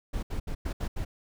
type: noise bursts at uneven times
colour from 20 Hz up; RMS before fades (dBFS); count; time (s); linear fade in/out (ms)
brown; -31; 6; 0.13-0.23 / 0.3-0.4 / 0.47-0.55 / 0.65-0.73 / 0.8-0.88 / 0.96-1.05; 10
effects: none